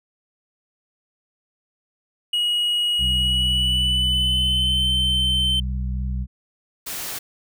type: tone with pitch glide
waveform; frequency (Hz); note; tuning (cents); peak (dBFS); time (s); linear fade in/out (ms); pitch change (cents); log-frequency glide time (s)
triangle; 2900 to 3090; F#7 to G7; -35 to -26; -17; 2.33-5.6; 5; +109; 3.15-4.89
type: harmonic tone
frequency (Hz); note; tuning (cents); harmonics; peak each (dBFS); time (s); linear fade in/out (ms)
63.2; B1; +41; 1 / 2 / 3; -23 / -31 / -33; 2.98-6.27; 50
type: noise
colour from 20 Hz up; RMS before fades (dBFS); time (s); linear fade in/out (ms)
white; -30; 6.86-7.19; 10
effects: none